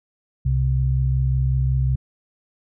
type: tone pair together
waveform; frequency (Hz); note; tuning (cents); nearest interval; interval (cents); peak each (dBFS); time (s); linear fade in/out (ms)
sine; 65.41 / 130.81; C2 / C3; 0 / 0; octave; 1200; -20 / -19; 0.45-1.96; 10
effects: none